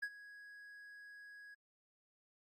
triangle tone with ADSR envelope, 1661.2 Hz, G#6, in tune, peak -34 dBFS, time 0.02-1.55 s, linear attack 12 ms, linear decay 56 ms, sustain -17 dB, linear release 14 ms, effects AAC 48 kbps

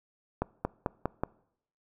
accelerating click train, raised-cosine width 1 ms, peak -14 dBFS, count 5, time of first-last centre 0.42-1.235 s, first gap 230 ms, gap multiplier 0.92, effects noise-tail reverb RT60 0.7 s tail -23 dB re dry

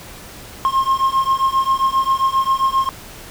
triangle beating tone pair, 1065 / 1072.5 Hz, C6 / C6, +30 / +42 cents, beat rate 7.5 Hz, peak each -16 / -15 dBFS, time 0.65-2.89 s, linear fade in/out 0 ms, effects pink hiss -37 dBFS RMS until 3.3 s

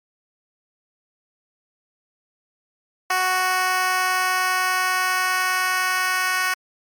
10% pulse tone with high-pass filter sweep, 370 Hz, F#4, in tune, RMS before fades -21 dBFS, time 3.1-6.54 s, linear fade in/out 5 ms, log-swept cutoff 780 to 1300 Hz, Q 1.2, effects MP3 96 kbps

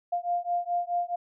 sine beating tone pair, 698.5 / 703.2 Hz, F5 / F5, 0 / +12 cents, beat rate 4.7 Hz, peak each -29 dBFS, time 0.12-1.16 s, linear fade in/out 10 ms, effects none

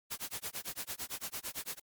white noise with tremolo, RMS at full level -38 dBFS, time 0.1-1.8 s, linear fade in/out 20 ms, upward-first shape sine, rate 8.9 Hz, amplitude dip 100%, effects Opus 48 kbps

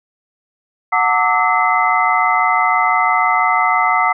sine tone cluster, 734 / 898 / 1168 / 1294 / 2045 Hz, F#5 / A5 / D6 / E6 / C7, -14 / +35 / -10 / -32 / -40 cents, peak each -18 dBFS, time 0.92-4.13 s, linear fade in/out 10 ms, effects none

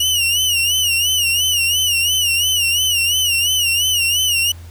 sawtooth tone with vibrato, 2884 Hz, F#7, 45 cents flat, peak -11 dBFS, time 0-4.52 s, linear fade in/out 5 ms, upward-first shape sine, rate 2.9 Hz, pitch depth 100 cents each way, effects added 85 Hz sine -33 dBFS peak until 4.7 s + pink hiss -46 dBFS RMS until 4.7 s

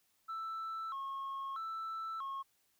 sine tone with vibrato, 1200 Hz, D6, 37 cents sharp, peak -36 dBFS, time 0.28-2.43 s, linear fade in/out 20 ms, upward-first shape square, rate 0.78 Hz, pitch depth 170 cents each way, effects tanh soft clip ceiling -37 dBFS + white hiss -75 dBFS RMS until 2.79 s

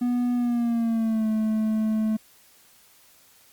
triangle tone with pitch glide, 244.5 to 217.8 Hz, B3 to A3, -17 to -17 cents, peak -19 dBFS, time 0.01-2.17 s, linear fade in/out 10 ms, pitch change -200 cents, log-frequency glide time 0.35-1.28 s, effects white hiss -56 dBFS RMS until 3.52 s + Opus 48 kbps

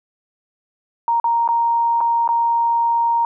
sine tone with dropouts, 932.3 Hz, A#5, in tune, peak -14 dBFS, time 1.08-3.25 s, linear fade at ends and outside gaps 1 ms, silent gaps 1.2-1.242 / 1.477-1.488 / 2.006-2.011 / 2.277-2.289 s, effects none

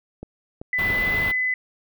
clicks, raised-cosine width 2 ms, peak -21 dBFS, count 3, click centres 0.23 / 0.615 / 0.902 s
sine tone with pitch glide, 2000 to 2013 Hz, B6 to B6, +21 to +33 cents, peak -20 dBFS, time 0.73-1.54 s, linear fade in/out 2 ms, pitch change +12 cents, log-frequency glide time 0.85-1.13 s
pink band-stop noise, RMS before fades -30 dBFS, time 0.78-1.32 s, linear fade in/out 10 ms, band 3800 to 15000 Hz, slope 24 dB/octave
effects none

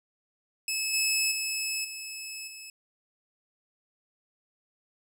15% pulse tone with level steps, 2596 Hz, E7, 27 cents flat, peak -21 / -17 / -22 / -30 / -35 dBFS, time 0.68-2.7 s, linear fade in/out 2 ms, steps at 0.93 / 1.31 / 1.84 / 2.47 s, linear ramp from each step 10 ms, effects none

